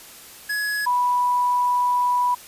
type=tone pair in turn; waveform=square / sine; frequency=1684 / 983.4 Hz; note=G#6 / B5; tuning=+24 / -8 cents; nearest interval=major sixth; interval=932 cents; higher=first; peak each=-23 / -17 dBFS; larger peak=second; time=0.49-0.86 / 0.86-2.35 s; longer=second; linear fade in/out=10 ms; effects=white hiss -43 dBFS RMS until 2.47 s + resampled to 32000 Hz